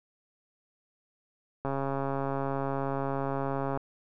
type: click train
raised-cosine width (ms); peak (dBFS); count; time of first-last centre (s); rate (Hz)
1; -18; 292; 1.65-3.774; 137
effects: none